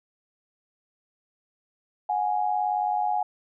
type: tone pair together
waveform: sine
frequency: 732 / 830.6 Hz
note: F#5 / G#5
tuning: -19 / 0 cents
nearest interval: major second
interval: 219 cents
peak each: -26 / -25 dBFS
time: 2.09-3.23 s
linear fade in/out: 5 ms
effects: none